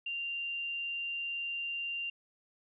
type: tone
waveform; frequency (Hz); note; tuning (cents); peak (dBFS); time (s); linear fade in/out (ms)
sine; 2781; F7; -8; -34; 0.06-2.1; 5
effects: none